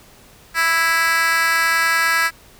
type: tone with high-pass filter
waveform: 10% pulse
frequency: 329.6 Hz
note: E4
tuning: in tune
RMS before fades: -17 dBFS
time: 0.54-2.31 s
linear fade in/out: 50 ms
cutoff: 1600 Hz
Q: 2.1
effects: pink hiss -47 dBFS RMS until 2.59 s